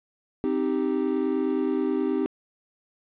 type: chord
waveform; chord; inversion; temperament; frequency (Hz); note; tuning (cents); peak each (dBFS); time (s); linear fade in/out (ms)
triangle; C minor; none; equal; 261.6 / 311.1 / 392; C4 / Eb4 / G4; 0 / 0 / 0; -25; 0.44-2.26; 0
effects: resampled to 8000 Hz + 9-bit